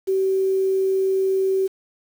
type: tone with quantisation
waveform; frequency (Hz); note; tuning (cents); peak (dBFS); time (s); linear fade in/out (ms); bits
sine; 382.8; G4; -41; -17; 0.07-1.68; 20; 7
effects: none